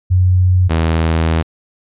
sine / sawtooth tone pair in turn, 91.5 / 81.16 Hz, F#2 / E2, -19 / -26 cents, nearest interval major second, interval 207 cents, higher first, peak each -8 dBFS, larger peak neither, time 0.1-0.69 / 0.69-1.43 s, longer second, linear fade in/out 20 ms, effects resampled to 8000 Hz

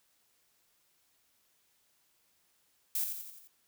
violet noise with echo, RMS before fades -32 dBFS, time 2.95-3.04 s, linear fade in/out 2 ms, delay 87 ms, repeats 5, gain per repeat -5 dB, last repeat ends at 3.475 s, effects white hiss -72 dBFS RMS until 3.67 s

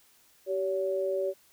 sine tone pair together, 385.4 / 566.9 Hz, G4 / C#5, -29 / +39 cents, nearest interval perfect fifth, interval 668 cents, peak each -30 / -29 dBFS, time 0.46-1.34 s, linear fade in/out 50 ms, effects white hiss -62 dBFS RMS until 1.52 s

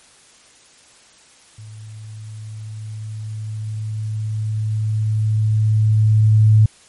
sine tone with level ramp, 108.2 Hz, A2, 29 cents flat, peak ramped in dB -34 to -7 dBFS, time 1.58-6.66 s, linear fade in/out 5 ms, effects white hiss -49 dBFS RMS until 6.88 s + MP3 48 kbps

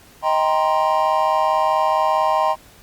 triangle chord, C minor seventh, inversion first, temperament just, 627.9 / 784.9 / 941.9 / 1046.5 Hz, Eb5 / G5 / Bb5 / C6, +16 / +2 / +18 / 0 cents, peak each -19 dBFS, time 0.22-2.56 s, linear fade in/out 50 ms, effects pink hiss -48 dBFS RMS until 2.82 s + Opus 48 kbps

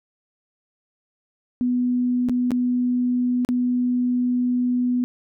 sine tone with dropouts, 247.3 Hz, B3, 3 cents sharp, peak -18 dBFS, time 1.61-5.04 s, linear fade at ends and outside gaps 0 ms, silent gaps 2.287-2.295 / 2.507-2.517 / 3.449-3.489 s, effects none

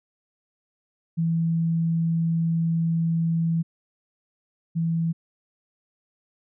sine tone pair in turn, 165.2 / 165.2 Hz, E3 / E3, +4 / +4 cents, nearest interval unison, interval 0 cents, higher neither, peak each -20 / -21 dBFS, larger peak first, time 1.17-3.63 / 4.75-5.13 s, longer first, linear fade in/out 20 ms, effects none

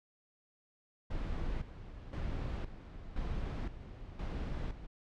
brown noise with tremolo, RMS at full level -37 dBFS, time 1.1-4.87 s, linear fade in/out 10 ms, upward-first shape square, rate 0.97 Hz, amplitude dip 70%, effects low-pass 4000 Hz 12 dB/octave

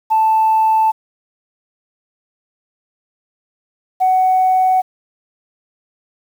sine tone pair in turn, 880 / 746.8 Hz, A5 / F#5, 0 / +16 cents, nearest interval minor third, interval 284 cents, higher first, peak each -9 dBFS, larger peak neither, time 0.1-0.92 / 4-4.82 s, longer neither, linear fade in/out 20 ms, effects tanh soft clip ceiling -6 dBFS + 7-bit

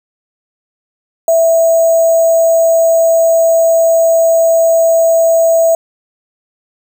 sine tone with sample-and-hold, 659.3 Hz, E5, in tune, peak -6 dBFS, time 1.28-5.75 s, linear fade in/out 2 ms, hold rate 7350 Hz, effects none

